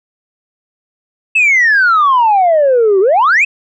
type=exponential two-way sweep; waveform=sine; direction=down then up; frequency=2667 to 370 to 2667 Hz; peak=-5 dBFS; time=1.35-3.45 s; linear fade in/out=10 ms; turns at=3 s; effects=tanh soft clip ceiling -4 dBFS